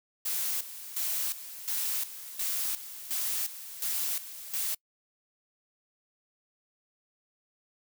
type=noise with tremolo; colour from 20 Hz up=blue; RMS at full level=-31 dBFS; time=0.25-4.75 s; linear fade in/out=10 ms; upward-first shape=square; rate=1.4 Hz; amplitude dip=75%; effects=noise-tail reverb RT60 0.1 s tail -26 dB re dry